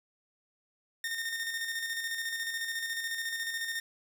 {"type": "tone with tremolo", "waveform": "sawtooth", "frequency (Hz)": 1829, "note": "A#6", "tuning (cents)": -33, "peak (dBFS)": -28, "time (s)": [1.04, 3.8], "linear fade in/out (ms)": 2, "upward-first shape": "square", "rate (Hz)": 14, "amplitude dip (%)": 40, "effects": []}